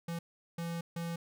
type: tone bursts at uneven times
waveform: square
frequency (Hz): 168.7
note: E3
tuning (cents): +40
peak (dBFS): -36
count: 3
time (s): 0.08-0.19 / 0.58-0.81 / 0.96-1.16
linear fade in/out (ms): 5
effects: none